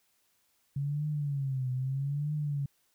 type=tone with vibrato; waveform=sine; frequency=138.59 Hz; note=C#3; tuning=in tune; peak=-29 dBFS; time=0.76-2.66 s; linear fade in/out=5 ms; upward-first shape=triangle; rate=0.79 Hz; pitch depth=160 cents each way; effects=white hiss -72 dBFS RMS until 2.94 s